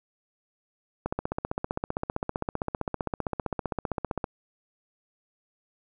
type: click train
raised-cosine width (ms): 1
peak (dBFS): -14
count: 50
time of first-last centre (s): 1.06-4.242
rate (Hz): 15.4
effects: none